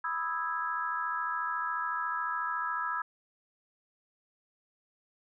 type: chord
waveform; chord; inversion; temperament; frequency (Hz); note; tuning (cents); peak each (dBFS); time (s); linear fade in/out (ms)
sine; E major seventh; second; equal with one note detuned; 987.8 / 1244.5 / 1318.5 / 1654.5; B5 / D#6 / E6 / G#6; 0 / 0 / 0 / -7; -36 / -39 / -34 / -36; 0.04-3.02; 5
effects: none